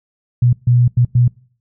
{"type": "tone bursts at uneven times", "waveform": "sine", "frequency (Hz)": 122, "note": "B2", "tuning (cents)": -21, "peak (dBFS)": -8, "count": 4, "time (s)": [[0.42, 0.53], [0.67, 0.88], [0.97, 1.05], [1.15, 1.28]], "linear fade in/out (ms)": 5, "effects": ["noise-tail reverb RT60 0.5 s tail -24 dB re dry"]}